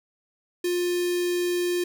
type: tone with notch filter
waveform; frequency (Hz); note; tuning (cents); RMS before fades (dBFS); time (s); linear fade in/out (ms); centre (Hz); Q
square; 353.6; F4; +22; -25; 0.64-1.84; 5; 960; 0.74
effects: none